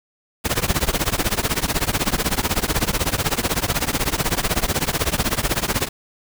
pink noise with tremolo, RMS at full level -17 dBFS, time 0.44-5.89 s, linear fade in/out 20 ms, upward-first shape triangle, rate 16 Hz, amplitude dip 100%, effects none

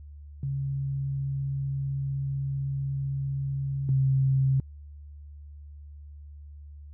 sine tone pair in turn, 137.3 / 134.16 Hz, C#3 / C3, -16 / +44 cents, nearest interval unison, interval 40 cents, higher first, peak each -27 / -20 dBFS, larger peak second, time 0.43-3.89 / 3.89-4.6 s, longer first, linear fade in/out 2 ms, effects added 73 Hz sine -42 dBFS peak until 6.93 s

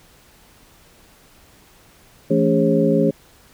sine tone cluster, 166.6 / 219.8 / 285.6 / 409.8 / 540 Hz, E3 / A3 / D4 / G#4 / C#5, +19 / -2 / -48 / -23 / -45 cents, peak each -20 dBFS, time 2.3-3.11 s, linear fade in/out 10 ms, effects pink hiss -51 dBFS RMS until 3.53 s

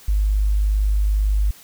sine tone, 51.1 Hz, G#1, 27 cents flat, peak -15 dBFS, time 0.08-1.51 s, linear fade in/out 5 ms, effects white hiss -46 dBFS RMS until 1.63 s

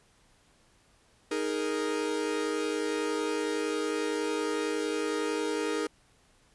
45% pulse chord, D# suspended fourth, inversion none, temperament equal, 311.1 / 415.3 / 466.2 Hz, D#4 / G#4 / A#4, 0 / 0 / 0 cents, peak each -33 dBFS, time 1.31-5.87 s, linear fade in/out 5 ms, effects pink hiss -64 dBFS RMS until 6.54 s + resampled to 24000 Hz

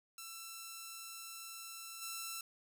5% pulse tone with level steps, 1339 Hz, E6, 27 cents sharp, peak -35 / -30 dBFS, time 0.18-2.41 s, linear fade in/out 2 ms, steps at 2.01 s, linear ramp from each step 20 ms, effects none

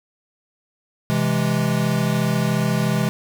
square chord, C augmented, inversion none, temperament equal, 130.81 / 164.81 / 207.7 Hz, C3 / E3 / G#3, 0 / 0 / 0 cents, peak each -23 dBFS, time 1.1-3.09 s, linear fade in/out 0 ms, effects none

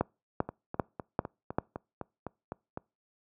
two click trains, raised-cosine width 1 ms, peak -22 / -12 dBFS, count 10 / 5, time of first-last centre 0.49-2.774 / 0.01-1.585 s, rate 3.94 / 2.54 Hz, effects noise-tail reverb RT60 0.3 s tail -26 dB re dry + high-pass 80 Hz 12 dB/octave

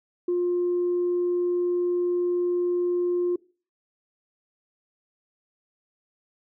sine tone, 353.6 Hz, F4, 22 cents sharp, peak -20 dBFS, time 0.28-3.36 s, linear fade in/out 5 ms, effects noise-tail reverb RT60 0.4 s tail -23 dB re dry + tanh soft clip ceiling -18 dBFS

